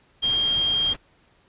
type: tone in noise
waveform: sine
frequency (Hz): 3212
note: G7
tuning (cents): +41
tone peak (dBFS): -19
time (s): 0.22-0.94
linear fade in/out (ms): 20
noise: pink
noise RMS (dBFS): -36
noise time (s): 0.22-0.97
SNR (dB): +14
effects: pink hiss -60 dBFS RMS until 1.48 s + resampled to 8000 Hz